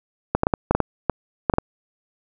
clicks, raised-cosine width 1 ms, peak -3 dBFS, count 11, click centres 0.35 / 0.434 / 0.469 / 0.538 / 0.71 / 0.75 / 0.803 / 1.097 / 1.498 / 1.538 / 1.584 s, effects none

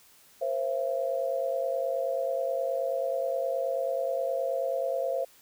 sine tone cluster, 484.6 / 534 / 673 Hz, B4 / C5 / E5, -33 / +35 / +36 cents, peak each -35 / -29 / -31 dBFS, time 0.41-5.25 s, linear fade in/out 10 ms, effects white hiss -58 dBFS RMS until 5.41 s

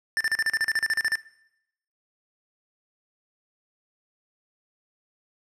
square tone bursts, 1780 Hz, A6, 20 cents sharp, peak -22 dBFS, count 14, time 0.17-1.155 s, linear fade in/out 0 ms, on 36 ms, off 37 ms, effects noise-tail reverb RT60 0.8 s tail -20 dB re dry + low-pass 9000 Hz 12 dB/octave

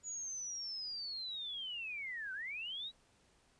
sine linear two-way sweep, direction down then up, 6910 to 1491 to 3942 Hz, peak -40 dBFS, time 0.03-2.92 s, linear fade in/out 50 ms, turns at 2.33 s, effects pink hiss -70 dBFS RMS until 3.59 s + resampled to 22050 Hz

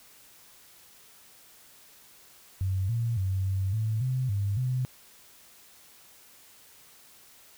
sine tone with pitch steps, 94.8 / 116.4 / 95.1 / 95.9 / 109.7 / 128.8 / 100.4 / 127.6 Hz, F#2 / A#2 / F#2 / G2 / A2 / C3 / G2 / C3, +43 / -2 / +48 / -37 / -5 / -27 / +42 / -43 cents, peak -25 dBFS, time 2.61-4.85 s, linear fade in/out 0 ms, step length 280 ms, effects white hiss -55 dBFS RMS until 7.57 s

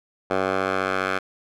10% pulse tone with band-pass filter sweep, 94.8 Hz, F#2, 43 cents sharp, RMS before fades -24 dBFS, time 0.3-1.19 s, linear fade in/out 10 ms, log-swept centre 850 to 1500 Hz, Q 1.3, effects none

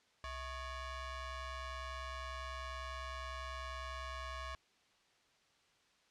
sawtooth ring-modulated tone, 581 Hz, D5, 19 cents flat, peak -35 dBFS, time 0.24-4.55 s, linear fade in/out 0 ms, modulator 516 Hz, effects white hiss -71 dBFS RMS until 6.1 s + low-pass 5000 Hz 12 dB/octave

